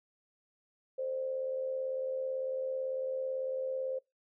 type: tone with amplitude modulation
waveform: sine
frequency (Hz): 523.3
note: C5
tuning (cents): 0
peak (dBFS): -30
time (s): 0.98-3.99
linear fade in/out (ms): 10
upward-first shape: sine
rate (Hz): 78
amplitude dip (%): 55
effects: noise-tail reverb RT60 0.2 s tail -23 dB re dry